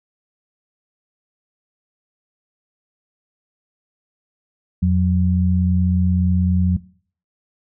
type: tone pair together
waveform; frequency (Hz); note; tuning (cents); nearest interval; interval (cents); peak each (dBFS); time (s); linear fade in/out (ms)
sine; 86.1 / 182.44; F2 / F#3; -24 / -24; octave + minor second; 1300; -16; 4.82-6.77; 10
effects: noise-tail reverb RT60 0.5 s tail -20 dB re dry